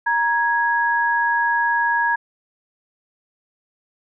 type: tone pair together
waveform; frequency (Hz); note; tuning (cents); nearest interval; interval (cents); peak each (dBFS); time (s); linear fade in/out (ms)
sine; 939 / 1659.5; A#5 / G#6; +12 / -2; minor seventh; 986; -19; 0.06-2.16; 10
effects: none